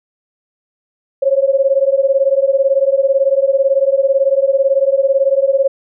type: beating tone pair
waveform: sine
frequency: 536 / 554 Hz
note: C5 / C#5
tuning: +42 / -1 cents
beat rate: 18 Hz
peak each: -13 dBFS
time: 1.22-5.68 s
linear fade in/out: 10 ms
effects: none